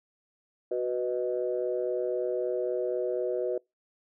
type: chord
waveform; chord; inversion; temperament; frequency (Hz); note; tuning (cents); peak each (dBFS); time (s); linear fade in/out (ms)
sine; B major; second; equal; 370 / 493.9 / 622.3; F#4 / B4 / D#5; 0 / 0 / 0; -30 / -30 / -33; 0.71-3.58; 5
effects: noise-tail reverb RT60 0.2 s tail -26 dB re dry + tanh soft clip ceiling -17 dBFS